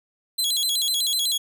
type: tone with vibrato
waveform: sawtooth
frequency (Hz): 3678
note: A#7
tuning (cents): -24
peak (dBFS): -18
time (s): 0.38-1.38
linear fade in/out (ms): 10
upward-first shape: square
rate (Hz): 8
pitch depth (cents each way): 170
effects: none